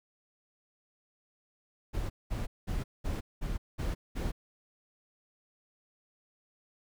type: noise bursts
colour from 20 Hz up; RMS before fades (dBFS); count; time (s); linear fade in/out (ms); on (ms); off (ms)
brown; -33; 7; 1.93-4.32; 20; 170; 200
effects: none